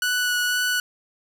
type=tone with vibrato; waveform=sawtooth; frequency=1476 Hz; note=F#6; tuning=5 cents flat; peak=-17 dBFS; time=0.02-0.8 s; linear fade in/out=2 ms; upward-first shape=sine; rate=2 Hz; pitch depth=10 cents each way; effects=none